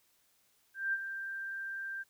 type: tone with ADSR envelope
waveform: sine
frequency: 1579 Hz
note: G6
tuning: 12 cents sharp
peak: -28 dBFS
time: 0.74-2.04 s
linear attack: 190 ms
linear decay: 42 ms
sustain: -9 dB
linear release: 26 ms
effects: white hiss -71 dBFS RMS until 2.09 s